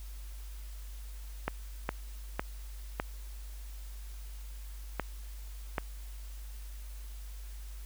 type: clicks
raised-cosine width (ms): 0.5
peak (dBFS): -15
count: 6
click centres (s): 1.48 / 1.891 / 2.395 / 2.999 / 4.997 / 5.782
effects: added 50 Hz sine -41 dBFS peak until 7.85 s + white hiss -56 dBFS RMS until 7.85 s